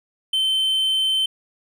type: tone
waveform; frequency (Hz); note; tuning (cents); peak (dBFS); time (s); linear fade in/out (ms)
triangle; 3087; G7; -27; -16; 0.33-1.26; 5
effects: none